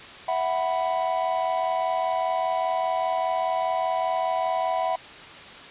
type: chord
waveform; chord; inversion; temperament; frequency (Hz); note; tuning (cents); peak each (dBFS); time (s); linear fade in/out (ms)
triangle; E suspended second; none; equal with one note detuned; 659.3 / 744.3 / 987.8; E5 / F#5 / B5; 0 / +10 / 0; -25 / -24 / -27; 0.28-4.96; 5
effects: white hiss -42 dBFS RMS until 5.7 s + resampled to 8000 Hz